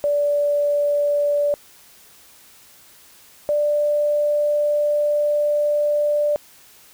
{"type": "tone pair in turn", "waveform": "sine", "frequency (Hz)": [581, 590.1], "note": ["D5", "D5"], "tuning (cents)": [-19, 8], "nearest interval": "unison", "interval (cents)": 27, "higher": "second", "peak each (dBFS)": -16, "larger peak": "neither", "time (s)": [[0.04, 1.54], [3.49, 6.36]], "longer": "second", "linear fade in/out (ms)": 0, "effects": ["white hiss -49 dBFS RMS until 6.93 s"]}